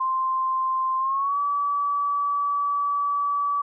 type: tone with pitch glide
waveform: sine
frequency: 1046.5 to 1147.8 Hz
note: C6 to D6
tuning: 0 to -40 cents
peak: -21 dBFS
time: 0-3.62 s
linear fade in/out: 10 ms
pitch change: +160 cents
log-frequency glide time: 0.98-1.39 s
effects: none

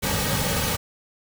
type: noise with comb filter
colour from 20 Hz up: pink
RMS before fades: -24 dBFS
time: 0.02-0.77 s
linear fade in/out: 20 ms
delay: 2.9 ms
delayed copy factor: -0.8
effects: none

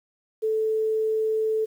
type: tone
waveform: sine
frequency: 438.1 Hz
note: A4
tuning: 7 cents flat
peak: -21 dBFS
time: 0.42-1.66 s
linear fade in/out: 20 ms
effects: 9-bit

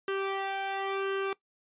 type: tone with flanger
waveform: sawtooth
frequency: 390.1 Hz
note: G4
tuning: 8 cents flat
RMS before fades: -32 dBFS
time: 0.08-1.33 s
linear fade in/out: 2 ms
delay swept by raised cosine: 0.68 to 1.24 ms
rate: 0.95 Hz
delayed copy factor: +0.75
effects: noise-tail reverb RT60 0.1 s tail -20 dB re dry + resampled to 8000 Hz

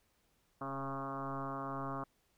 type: tone with frequency modulation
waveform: sine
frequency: 681 Hz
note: F5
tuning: 44 cents flat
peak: -37 dBFS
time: 0.61-2.04 s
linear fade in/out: 5 ms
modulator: 136 Hz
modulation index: 4.5
effects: pink hiss -75 dBFS RMS until 2.37 s

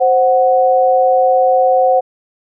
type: tone pair together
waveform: sine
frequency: 523.3 / 740.1 Hz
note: C5 / F#5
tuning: 0 / 0 cents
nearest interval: tritone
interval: 600 cents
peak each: -11 dBFS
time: 0-2.01 s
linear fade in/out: 20 ms
effects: none

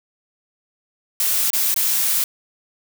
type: noise with dropouts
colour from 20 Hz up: blue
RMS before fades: -19 dBFS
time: 1.2-2.24 s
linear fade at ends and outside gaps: 1 ms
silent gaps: 1.503-1.532 / 1.742-1.762 s
effects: none

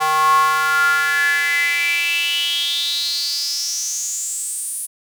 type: tone with high-pass filter sweep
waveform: square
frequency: 155.56 Hz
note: D#3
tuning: in tune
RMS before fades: -19 dBFS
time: 0-4.87 s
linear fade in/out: 20 ms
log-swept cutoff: 920 to 10000 Hz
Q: 8.3
effects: none

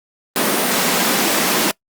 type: high-pass noise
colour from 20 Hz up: pink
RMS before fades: -17 dBFS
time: 0.36-1.71 s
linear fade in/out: 0 ms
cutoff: 180 Hz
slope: 48 dB/octave
effects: noise-tail reverb RT60 0.1 s tail -23 dB re dry + Opus 32 kbps

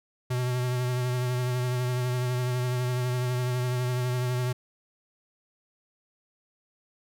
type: tone with vibrato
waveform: square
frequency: 124.9 Hz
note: B2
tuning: 20 cents sharp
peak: -26 dBFS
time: 0.3-4.53 s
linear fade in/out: 10 ms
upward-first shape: triangle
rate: 12 Hz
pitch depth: 29 cents each way
effects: none

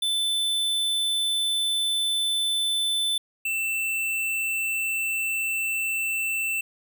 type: tone pair in turn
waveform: square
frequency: 3520 / 2671 Hz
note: A7 / E7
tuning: 0 / +22 cents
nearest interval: perfect fourth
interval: 478 cents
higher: first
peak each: -23 / -25 dBFS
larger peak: first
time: 0.02-3.18 / 3.45-6.61 s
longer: neither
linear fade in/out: 5 ms
effects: none

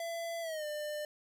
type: tone with pitch glide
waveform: square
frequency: 672 to 598.7 Hz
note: E5 to D5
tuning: +33 to +33 cents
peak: -37 dBFS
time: 0-1.05 s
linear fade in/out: 2 ms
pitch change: -200 cents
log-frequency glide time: 0.41-0.65 s
effects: 13-bit

